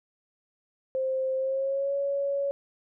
sine tone with pitch glide, 525 to 559.4 Hz, C5 to C#5, +6 to +16 cents, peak -25 dBFS, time 0.95-2.51 s, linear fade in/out 0 ms, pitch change +110 cents, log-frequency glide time 1.36-1.94 s, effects none

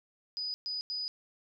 sine tone bursts at uneven times, 4967 Hz, D#8, 4 cents flat, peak -33 dBFS, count 3, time 0.37-0.54 / 0.66-0.81 / 0.9-1.08 s, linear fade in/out 0 ms, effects none

